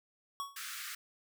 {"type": "tone with exponential decay", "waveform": "square", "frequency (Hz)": 1116, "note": "C#6", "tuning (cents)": 11, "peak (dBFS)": -34, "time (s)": [0.4, 0.63], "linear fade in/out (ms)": 0, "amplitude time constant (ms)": 49}
{"type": "high-pass noise", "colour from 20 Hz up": "pink", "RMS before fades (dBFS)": -43, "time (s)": [0.56, 0.95], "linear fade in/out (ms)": 5, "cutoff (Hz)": 1200, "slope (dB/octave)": 96}
{"effects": []}